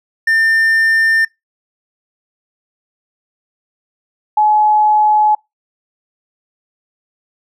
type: tone pair in turn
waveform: triangle / sine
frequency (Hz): 1800 / 849.5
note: A6 / G#5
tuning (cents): +39 / +39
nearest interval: octave + minor second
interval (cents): 1300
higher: first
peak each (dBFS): -8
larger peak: neither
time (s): 0.27-1.25 / 4.37-5.35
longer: neither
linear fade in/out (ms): 5
effects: noise-tail reverb RT60 0.2 s tail -26 dB re dry